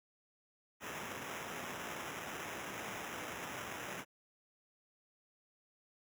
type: noise with sample-and-hold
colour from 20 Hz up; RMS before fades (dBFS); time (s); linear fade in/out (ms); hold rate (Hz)
blue; -44; 0.8-4.05; 50; 4410
effects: high-pass 100 Hz 12 dB/octave